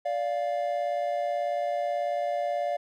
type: tone pair together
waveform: triangle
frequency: 581.7 / 700 Hz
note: D5 / F5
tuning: -17 / +4 cents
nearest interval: minor third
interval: 321 cents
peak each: -27 dBFS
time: 0.05-2.77 s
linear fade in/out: 10 ms
effects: none